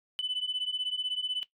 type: beating tone pair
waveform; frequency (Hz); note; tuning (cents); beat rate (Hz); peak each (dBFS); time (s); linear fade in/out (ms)
sine; 2996 / 3012; F#7 / F#7; +21 / +30; 16; -31; 0.19-1.43; 0
effects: noise-tail reverb RT60 0.1 s tail -17 dB re dry + tanh soft clip ceiling -25 dBFS